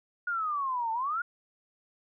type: exponential two-way sweep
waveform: sine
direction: down then up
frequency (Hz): 1454 to 880 to 1454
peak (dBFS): -28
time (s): 0.27-1.22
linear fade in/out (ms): 5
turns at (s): 0.92
effects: none